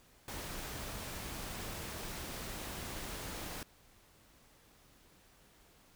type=noise; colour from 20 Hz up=pink; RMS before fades=-43 dBFS; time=0.28-3.63 s; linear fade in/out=2 ms; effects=pink hiss -64 dBFS RMS until 5.95 s